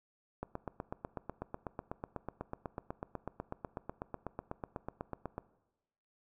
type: click train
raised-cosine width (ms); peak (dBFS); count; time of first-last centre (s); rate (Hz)
1; -24; 41; 0.43-5.38; 8.08
effects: noise-tail reverb RT60 1.0 s tail -19 dB re dry